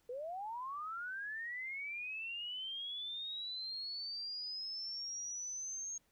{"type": "linear sweep", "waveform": "sine", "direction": "up", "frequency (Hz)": [470.3, 6520], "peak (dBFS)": -40, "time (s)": [0.09, 5.98], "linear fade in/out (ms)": 5, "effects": ["pink hiss -75 dBFS RMS until 6.11 s"]}